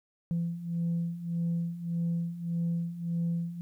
sine beating tone pair, 168.3 / 170 Hz, E3 / F3, +36 / -46 cents, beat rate 1.7 Hz, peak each -33 / -29 dBFS, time 0.31-3.61 s, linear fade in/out 0 ms, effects tanh soft clip ceiling -24 dBFS + 11-bit

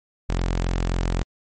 sawtooth tone, 43.76 Hz, F1, 4 cents sharp, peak -17 dBFS, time 0.29-1.23 s, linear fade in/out 0 ms, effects MP3 32 kbps

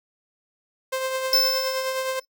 sawtooth tone with tremolo, 523.3 Hz, C5, in tune, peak -19 dBFS, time 0.92-2.2 s, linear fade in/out 10 ms, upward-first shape triangle, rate 9.6 Hz, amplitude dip 45%
square tone with exponential decay, 5274 Hz, E8, in tune, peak -15 dBFS, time 1.33-2.25 s, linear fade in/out 2 ms, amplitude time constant 200 ms
effects noise-tail reverb RT60 0.1 s tail -25 dB re dry

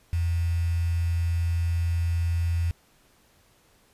sine tone with quantisation, 84.7 Hz, E2, 48 cents sharp, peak -22 dBFS, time 0.13-2.71 s, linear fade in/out 0 ms, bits 7, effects pink hiss -61 dBFS RMS until 3.93 s + resampled to 32000 Hz

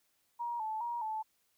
sine tone with vibrato, 909 Hz, A#5, 44 cents flat, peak -34 dBFS, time 0.39-1.23 s, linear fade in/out 20 ms, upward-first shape square, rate 2.4 Hz, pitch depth 73 cents each way, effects white hiss -75 dBFS RMS until 1.57 s

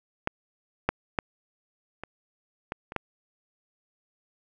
clicks, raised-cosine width 0.5 ms, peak -10 / -7 / -9 / -21 / -16 / -23 / -12 dBFS, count 7, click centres 0.274 / 0.89 / 1.188 / 2.036 / 2.721 / 2.921 / 2.963 s, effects none

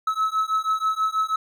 triangle beating tone pair, 1292 / 1298.2 Hz, E6 / E6, -35 / -27 cents, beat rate 6.2 Hz, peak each -22 dBFS, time 0.07-1.36 s, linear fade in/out 5 ms, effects none

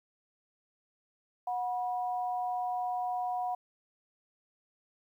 sine tone pair together, 730 / 973.1 Hz, F#5 / B5, -24 / -26 cents, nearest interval perfect fourth, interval 498 cents, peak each -31 / -39 dBFS, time 1.47-3.55 s, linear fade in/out 5 ms, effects 11-bit

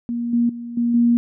sine tone with level steps, 236.9 Hz, A#3, 28 cents sharp, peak -21 / -14 / -28 / -16 / -12 dBFS, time 0.09-1.17 s, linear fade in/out 0 ms, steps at 0.33 / 0.49 / 0.77 / 0.94 s, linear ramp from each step 5 ms, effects none

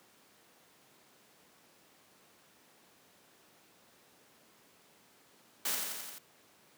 white noise with echo, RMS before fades -33 dBFS, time 5.65-5.75 s, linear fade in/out 5 ms, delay 87 ms, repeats 5, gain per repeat -3 dB, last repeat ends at 6.185 s, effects pink hiss -63 dBFS RMS until 6.77 s + high-pass 200 Hz 12 dB/octave

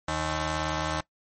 10% pulse ring-modulated tone, 233.1 Hz, A#3, in tune, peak -16 dBFS, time 0.08-1.01 s, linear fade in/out 5 ms, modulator 389 Hz, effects noise-tail reverb RT60 0.1 s tail -20 dB re dry + MP3 32 kbps

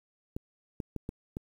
clicks, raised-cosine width 3 ms, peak -22 dBFS, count 5, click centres 0.365 / 0.802 / 0.963 / 1.091 / 1.369 s, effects 9-bit

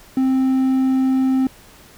triangle tone, 262.6 Hz, C4, 6 cents sharp, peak -12 dBFS, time 0.17-1.47 s, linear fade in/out 2 ms, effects pink hiss -46 dBFS RMS until 1.97 s

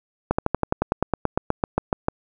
slowing click train, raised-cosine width 1 ms, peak -5 dBFS, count 17, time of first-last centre 0.31-2.084 s, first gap 75 ms, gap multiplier 1.05, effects none

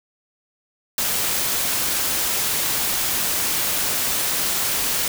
white noise, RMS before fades -22 dBFS, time 0.98-5.08 s, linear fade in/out 2 ms, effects none

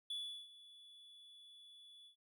triangle tone with ADSR envelope, 3434 Hz, A7, 43 cents flat, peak -38 dBFS, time 0.1-2.16 s, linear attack 5 ms, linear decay 370 ms, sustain -18 dB, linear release 100 ms, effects none

